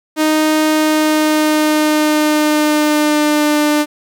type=tone with pitch glide; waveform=sawtooth; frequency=310 to 298.6 Hz; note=D#4 to D4; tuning=-6 to +29 cents; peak=-7 dBFS; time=0.16-3.86 s; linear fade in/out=50 ms; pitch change=-65 cents; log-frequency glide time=0.68-3.56 s; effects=8-bit